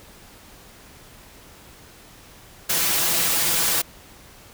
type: noise with comb filter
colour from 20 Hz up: white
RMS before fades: -21 dBFS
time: 2.69-3.82 s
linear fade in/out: 10 ms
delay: 6 ms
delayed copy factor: +1
effects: pink hiss -47 dBFS RMS until 4.53 s